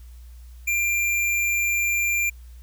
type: tone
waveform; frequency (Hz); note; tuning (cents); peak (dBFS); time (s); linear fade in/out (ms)
square; 2380; D7; +22; -21; 0.67-2.3; 10
effects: added 60 Hz sine -40 dBFS peak until 2.62 s + white hiss -59 dBFS RMS until 2.62 s